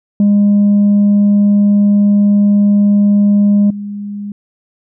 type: tone with level steps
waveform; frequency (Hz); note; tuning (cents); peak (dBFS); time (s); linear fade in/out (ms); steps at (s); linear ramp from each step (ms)
sine; 204.1; G#3; -30; -4 / -20; 0.2-4.32; 2; 3.7; 5
effects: tanh soft clip ceiling -5 dBFS